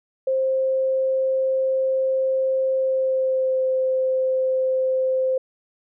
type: tone with pitch glide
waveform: sine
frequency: 527 to 520.6 Hz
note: C5 to C5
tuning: +12 to -9 cents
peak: -18 dBFS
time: 0.27-5.38 s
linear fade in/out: 5 ms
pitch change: -21 cents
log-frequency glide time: 2.75-3.63 s
effects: none